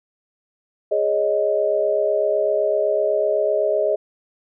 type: chord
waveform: sine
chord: Ab suspended fourth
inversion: none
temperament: equal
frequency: 415.3 / 554.4 / 622.3 Hz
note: Ab4 / Db5 / Eb5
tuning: 0 / 0 / 0 cents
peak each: -22 / -23 / -19 dBFS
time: 0.91-3.96 s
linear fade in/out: 10 ms
effects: none